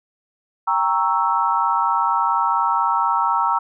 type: chord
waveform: sine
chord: G diminished seventh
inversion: none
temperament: equal with one note detuned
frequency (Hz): 788.1 / 932.3 / 1108.7 / 1318.5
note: G5 / Bb5 / Db6 / Fb6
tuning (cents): +9 / 0 / 0 / 0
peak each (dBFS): -25 / -19 / -24 / -21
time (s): 0.67-3.59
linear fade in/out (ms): 10
effects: none